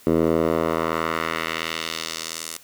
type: tone with band-pass filter sweep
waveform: 10% pulse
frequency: 81.4 Hz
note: E2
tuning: 21 cents flat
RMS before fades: -24 dBFS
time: 0.07-2.57 s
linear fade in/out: 0 ms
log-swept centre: 350 to 8900 Hz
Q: 1.1
effects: white hiss -50 dBFS RMS until 2.63 s

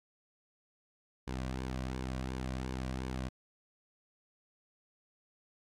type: tone with flanger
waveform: sawtooth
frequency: 64.3 Hz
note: C2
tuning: 30 cents flat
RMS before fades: -38 dBFS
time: 1.27-3.29 s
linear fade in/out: 10 ms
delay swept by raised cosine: 1.5 to 2.34 ms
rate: 2.8 Hz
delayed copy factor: -0.5
effects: low-pass 8000 Hz 12 dB/octave + AAC 64 kbps

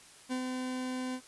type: tone with ADSR envelope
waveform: 40% pulse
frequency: 255.3 Hz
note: C4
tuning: 42 cents flat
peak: -30 dBFS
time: 0.29-1.21 s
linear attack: 31 ms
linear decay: 87 ms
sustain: -3 dB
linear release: 69 ms
effects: white hiss -55 dBFS RMS until 1.27 s + resampled to 24000 Hz

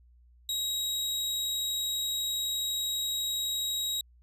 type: tone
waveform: sawtooth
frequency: 3817 Hz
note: A#7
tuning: 40 cents sharp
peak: -26 dBFS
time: 0.49-4.01 s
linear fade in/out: 2 ms
effects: added 60 Hz sine -56 dBFS peak until 4.22 s + resampled to 32000 Hz

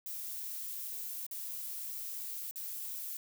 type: noise with dropouts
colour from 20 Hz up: violet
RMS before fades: -41 dBFS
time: 0.06-3.17 s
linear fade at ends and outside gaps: 1 ms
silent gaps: 1.265-1.311 / 2.511-2.558 s
effects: none

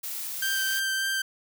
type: noise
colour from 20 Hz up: blue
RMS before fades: -34 dBFS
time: 0.03-0.8 s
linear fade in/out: 10 ms
type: tone with vibrato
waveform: sawtooth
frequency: 1568 Hz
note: G6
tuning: in tune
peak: -22 dBFS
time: 0.42-1.22 s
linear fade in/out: 5 ms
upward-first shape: sine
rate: 3.4 Hz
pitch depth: 11 cents each way
effects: none

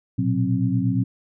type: tone cluster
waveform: sine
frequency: 114.7 / 123.3 / 183.9 / 265.3 Hz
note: A#2 / B2 / F#3 / C4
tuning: -28 / -2 / -10 / +24 cents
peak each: -24 dBFS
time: 0.18-1.04 s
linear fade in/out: 10 ms
effects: none

